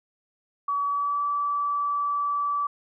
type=tone with pitch glide; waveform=sine; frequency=1138 to 1155.2 Hz; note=C#6 to D6; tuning=+45 to -29 cents; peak=-23 dBFS; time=0.68-2.67 s; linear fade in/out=5 ms; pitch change=+26 cents; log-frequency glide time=0.85-1.23 s; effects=none